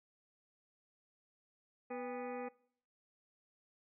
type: harmonic tone with a mistuned harmonic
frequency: 246.9 Hz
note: B3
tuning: in tune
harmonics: 1 / 2 / 3 / 4 / 5 / 6 / 7 / 8 / 9 / 10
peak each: -46 / -42 / -47 / -59 / -53 / -63 / -60 / -57 / -62 / -56 dBFS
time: 1.9-2.49 s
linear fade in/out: 10 ms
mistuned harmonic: 3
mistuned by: +130 cents
effects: noise-tail reverb RT60 0.6 s tail -23 dB re dry